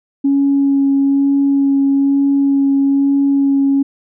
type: tone with vibrato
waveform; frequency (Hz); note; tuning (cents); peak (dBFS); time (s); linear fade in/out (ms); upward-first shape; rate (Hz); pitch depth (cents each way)
sine; 277.2; C#4; 0; -9; 0.24-3.83; 10; sine; 1.1; 10
effects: tanh soft clip ceiling -5 dBFS